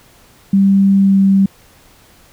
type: tone with pitch glide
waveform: sine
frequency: 196 to 194.65 Hz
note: G3 to G3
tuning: 0 to -12 cents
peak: -7 dBFS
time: 0.53-1.46 s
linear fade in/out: 5 ms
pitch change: -12 cents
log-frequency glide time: 0.99-1.16 s
effects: pink hiss -47 dBFS RMS until 2.32 s